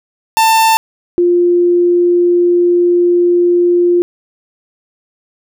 45% pulse / sine tone pair in turn, 892 / 350.6 Hz, A5 / F4, +23 / +7 cents, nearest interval octave + major third, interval 1616 cents, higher first, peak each -7 dBFS, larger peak neither, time 0.37-0.77 / 1.18-4.02 s, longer second, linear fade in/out 0 ms, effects none

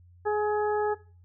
harmonic tone with a mistuned harmonic, 420 Hz, G#4, 19 cents sharp, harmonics 1 / 2 / 3 / 4, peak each -25 / -29 / -37 / -37 dBFS, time 0.25-0.95 s, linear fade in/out 20 ms, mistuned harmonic 3, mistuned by +15 cents, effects noise-tail reverb RT60 0.4 s tail -19 dB re dry + added 88 Hz sine -52 dBFS peak until 1.24 s

